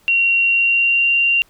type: tone with pitch glide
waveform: sine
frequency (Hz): 2748 to 2769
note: F7 to F7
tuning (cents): -29 to -15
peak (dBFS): -12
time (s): 0.08-1.42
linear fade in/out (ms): 0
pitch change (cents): +14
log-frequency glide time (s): 0.4-1.1
effects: pink hiss -55 dBFS RMS until 1.49 s